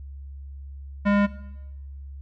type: tone with low-pass filter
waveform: square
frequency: 203 Hz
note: G#3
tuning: 39 cents flat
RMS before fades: -20 dBFS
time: 1.05-1.27 s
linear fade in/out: 20 ms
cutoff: 1900 Hz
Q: 1.5
effects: noise-tail reverb RT60 1.0 s tail -18 dB re dry + added 69 Hz sine -36 dBFS peak until 2.21 s